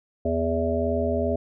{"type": "harmonic tone", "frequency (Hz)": 82.41, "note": "E2", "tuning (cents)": 0, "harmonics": [1, 3, 5, 7, 8], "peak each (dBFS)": [-28, -28, -28, -28, -28], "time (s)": [0.25, 1.36], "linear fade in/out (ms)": 5, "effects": []}